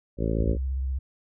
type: harmonic tone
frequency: 55.3 Hz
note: A1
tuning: 9 cents sharp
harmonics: 1 / 2 / 3 / 4 / 5 / 6 / 7 / 8 / 9 / 10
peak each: -27 / -30 / -32 / -33 / -34 / -35 / -35 / -36 / -37 / -37 dBFS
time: 0.17-0.58 s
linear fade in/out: 50 ms
type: tone with vibrato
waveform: sine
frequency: 66.1 Hz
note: C2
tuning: 18 cents sharp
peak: -25 dBFS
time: 0.39-0.99 s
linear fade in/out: 10 ms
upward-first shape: triangle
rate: 16 Hz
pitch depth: 69 cents each way
effects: none